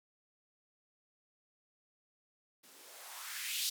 violet noise with band-pass filter sweep, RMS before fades -42 dBFS, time 2.63-3.7 s, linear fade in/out 10 ms, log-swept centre 220 to 4100 Hz, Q 2.3, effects none

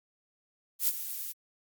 violet noise with ADSR envelope, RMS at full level -25 dBFS, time 0.79-1.33 s, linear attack 87 ms, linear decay 33 ms, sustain -12 dB, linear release 22 ms, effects Opus 48 kbps

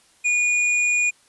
square tone, 2446 Hz, D#7, 30 cents flat, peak -18 dBFS, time 0.24-1.11 s, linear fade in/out 20 ms, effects white hiss -57 dBFS RMS until 1.28 s + resampled to 24000 Hz

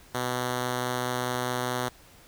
5% pulse tone, 124.7 Hz, B2, 17 cents sharp, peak -16 dBFS, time 0.14-1.89 s, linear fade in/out 10 ms, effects pink hiss -54 dBFS RMS until 2.27 s

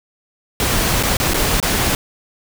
pink noise with dropouts, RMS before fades -17 dBFS, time 0.6-1.95 s, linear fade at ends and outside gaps 1 ms, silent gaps 1.028-1.034 / 1.169-1.2 / 1.336-1.343 / 1.601-1.627 s, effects none

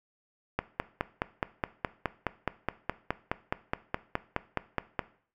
click train, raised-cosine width 0.5 ms, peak -12 dBFS, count 22, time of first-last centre 0.59-4.993 s, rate 4.77 Hz, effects noise-tail reverb RT60 0.5 s tail -17 dB re dry

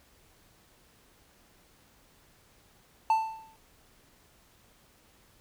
triangle tone with exponential decay, 886 Hz, A5, 12 cents sharp, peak -17 dBFS, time 3.1-3.56 s, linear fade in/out 2 ms, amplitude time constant 98 ms, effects pink hiss -62 dBFS RMS until 5.4 s

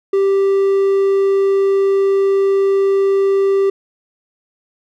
triangle tone, 392 Hz, G4, in tune, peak -9 dBFS, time 0.13-3.7 s, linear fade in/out 5 ms, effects none

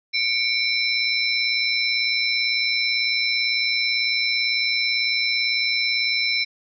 sine tone cluster, 2225 / 2343 / 4000 / 5330 Hz, C#7 / D7 / B7 / E8, +6 / -5 / +21 / +18 cents, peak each -25 dBFS, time 0.13-6.45 s, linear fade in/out 20 ms, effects none

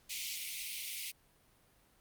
pink high-pass noise, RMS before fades -41 dBFS, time 0.09-1.12 s, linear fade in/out 20 ms, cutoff 2100 Hz, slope 96 dB/octave, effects pink hiss -68 dBFS RMS until 2 s + Opus 48 kbps

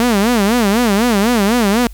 sawtooth tone with vibrato, 220 Hz, A3, in tune, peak -7 dBFS, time 0-1.87 s, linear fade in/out 0 ms, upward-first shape sine, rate 4 Hz, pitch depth 210 cents each way, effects added 50 Hz sine -30 dBFS peak until 1.93 s + white hiss -48 dBFS RMS until 1.93 s

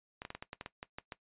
clicks, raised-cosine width 0.3 ms, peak -25 dBFS, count 11, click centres 0.219 / 0.251 / 0.304 / 0.35 / 0.425 / 0.531 / 0.611 / 0.661 / 0.829 / 0.985 / 1.122 s, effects noise-tail reverb RT60 0.1 s tail -17 dB re dry + resampled to 8000 Hz

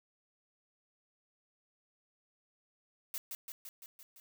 blue noise with echo, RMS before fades -39 dBFS, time 3.14-3.18 s, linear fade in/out 0 ms, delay 170 ms, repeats 6, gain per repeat -3 dB, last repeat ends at 4.2 s, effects none

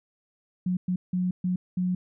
sine tone bursts at uneven times, 181.6 Hz, F#3, 32 cents flat, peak -23 dBFS, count 5, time 0.66-0.77 / 0.88-0.96 / 1.13-1.31 / 1.44-1.56 / 1.77-1.95 s, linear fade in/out 5 ms, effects none

